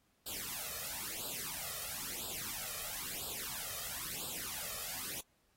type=noise with flanger; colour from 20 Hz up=white; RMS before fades=-42 dBFS; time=0.26-5.21 s; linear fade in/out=5 ms; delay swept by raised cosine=0.24 to 1.64 ms; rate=1 Hz; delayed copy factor=+0.95; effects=pink hiss -75 dBFS RMS until 5.56 s + AAC 48 kbps